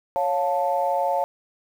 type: chord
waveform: sine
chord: Db augmented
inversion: none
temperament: equal with one note detuned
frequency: 554.4 / 705.8 / 880 Hz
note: Db5 / F5 / A5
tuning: 0 / +18 / 0 cents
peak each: -24 dBFS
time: 0.16-1.24 s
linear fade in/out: 0 ms
effects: tanh soft clip ceiling -10 dBFS + 8-bit